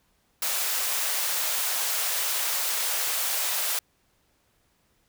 white high-pass noise, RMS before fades -27 dBFS, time 0.42-3.79 s, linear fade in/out 2 ms, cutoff 520 Hz, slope 24 dB/octave, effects pink hiss -68 dBFS RMS until 5.08 s

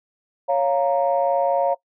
sine chord, Bb minor, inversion first, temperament equal, 554.4 / 698.5 / 932.3 Hz, Db5 / F5 / Bb5, 0 / 0 / 0 cents, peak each -19 / -21 / -24 dBFS, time 0.48-1.75 s, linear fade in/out 20 ms, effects noise-tail reverb RT60 0.1 s tail -20 dB re dry + tanh soft clip ceiling -8 dBFS

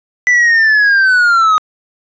triangle linear sweep, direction down, 1992 to 1244.5 Hz, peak -5 dBFS, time 0.27-1.58 s, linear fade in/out 0 ms, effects resampled to 16000 Hz

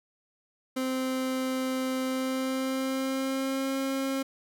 30% pulse tone with pitch glide, 260 to 269.3 Hz, C4 to C#4, -11 to -50 cents, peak -25 dBFS, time 0.76-4.23 s, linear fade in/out 10 ms, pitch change +61 cents, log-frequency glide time 2.05-3.74 s, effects none

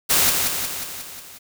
white noise with echo, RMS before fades -17 dBFS, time 0.09-0.31 s, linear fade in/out 20 ms, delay 180 ms, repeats 6, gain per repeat -4 dB, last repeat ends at 1.39 s, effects none

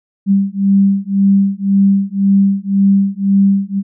sine beating tone pair, 196 / 197.9 Hz, G3 / G3, 0 / +17 cents, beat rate 1.9 Hz, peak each -12 dBFS, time 0.26-3.83 s, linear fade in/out 50 ms, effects none

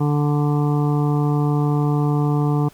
harmonic tone, 146.83 Hz, D3, in tune, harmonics 1 / 2 / 3 / 5 / 6 / 7 / 8, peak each -17 / -23 / -27 / -31 / -33 / -34 / -35 dBFS, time 0-2.69 s, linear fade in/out 10 ms, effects pink hiss -50 dBFS RMS until 2.73 s

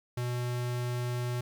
square tone, 122.5 Hz, B2, 14 cents flat, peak -31 dBFS, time 0.17-1.41 s, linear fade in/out 5 ms, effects 11-bit

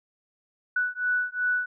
sine beating tone pair, 1480 / 1482.7 Hz, F#6 / F#6, 0 / +3 cents, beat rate 2.7 Hz, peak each -27 / -27 dBFS, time 0.76-1.66 s, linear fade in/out 5 ms, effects none

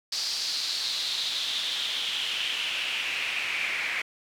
pink noise with band-pass filter sweep, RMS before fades -30 dBFS, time 0.12-4.02 s, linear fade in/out 5 ms, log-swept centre 4800 to 2200 Hz, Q 4.6, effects none

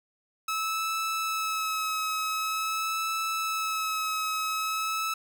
sawtooth tone with vibrato, 1296 Hz, E6, 30 cents flat, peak -24 dBFS, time 0.48-5.14 s, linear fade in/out 5 ms, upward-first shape sine, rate 0.46 Hz, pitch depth 20 cents each way, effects none

